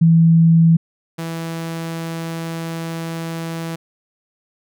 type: tone pair in turn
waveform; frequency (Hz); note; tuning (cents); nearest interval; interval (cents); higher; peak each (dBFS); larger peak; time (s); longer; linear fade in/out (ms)
sine / sawtooth; 164.81 / 164.81; E3 / E3; 0 / 0; unison; 0; neither; -8 / -20; first; 0.01-0.77 / 1.18-3.76; second; 10
effects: none